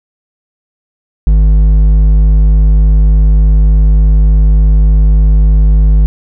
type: tone with hard clipping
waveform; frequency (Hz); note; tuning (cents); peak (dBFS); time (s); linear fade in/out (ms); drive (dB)
sine; 51.7; G#1; -7; -5; 1.27-6.06; 0; 6
effects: none